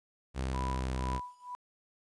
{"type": "tone with pitch glide", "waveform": "sawtooth", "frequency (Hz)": [65.41, 64.51], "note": ["C2", "C2"], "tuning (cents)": [0, -24], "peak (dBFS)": -28, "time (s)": [0.34, 1.21], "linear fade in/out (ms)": 50, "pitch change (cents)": -24, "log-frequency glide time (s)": [0.71, 0.79]}
{"type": "tone with tremolo", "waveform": "sine", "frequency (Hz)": 987.8, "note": "B5", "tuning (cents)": 0, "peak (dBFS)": -35, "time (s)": [0.54, 1.55], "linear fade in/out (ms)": 0, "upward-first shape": "sine", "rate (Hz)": 2.1, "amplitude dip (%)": 95}
{"effects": ["resampled to 22050 Hz", "11-bit"]}